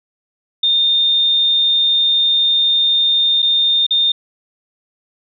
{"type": "tone with dropouts", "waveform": "sine", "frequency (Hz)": 3636, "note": "A#7", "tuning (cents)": -44, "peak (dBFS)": -11, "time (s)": [0.63, 4.12], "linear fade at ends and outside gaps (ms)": 5, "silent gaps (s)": [[3.421, 3.426], [3.866, 3.907]], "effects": []}